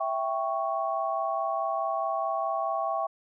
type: chord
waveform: sine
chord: C# diminished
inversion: first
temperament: equal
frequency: 659.3 / 784 / 1108.7 Hz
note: E5 / G5 / C#6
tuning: 0 / 0 / 0 cents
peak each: -30 / -31 / -31 dBFS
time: 0-3.07 s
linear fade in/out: 10 ms
effects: none